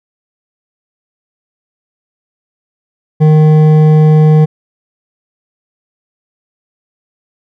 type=tone with hard clipping; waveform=sine; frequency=154.4 Hz; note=D#3; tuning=13 cents flat; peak=-5 dBFS; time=3.2-4.46 s; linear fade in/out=20 ms; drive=9 dB; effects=none